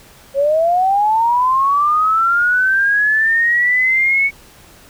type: linear sweep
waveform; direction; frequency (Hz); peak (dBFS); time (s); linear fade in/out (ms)
sine; up; 539 to 2232; -11; 0.34-4.31; 50
effects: pink hiss -44 dBFS RMS until 4.89 s